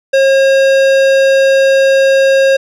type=tone with tanh clipping; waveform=sine; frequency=540 Hz; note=C#5; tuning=45 cents flat; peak=-8 dBFS; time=0.13-2.57 s; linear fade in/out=10 ms; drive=18 dB; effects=none